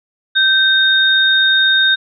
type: tone pair together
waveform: sine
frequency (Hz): 1554 / 3696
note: G6 / A#7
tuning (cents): -16 / -16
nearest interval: octave + minor third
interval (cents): 1500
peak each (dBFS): -12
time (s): 0.35-1.96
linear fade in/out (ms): 20
effects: none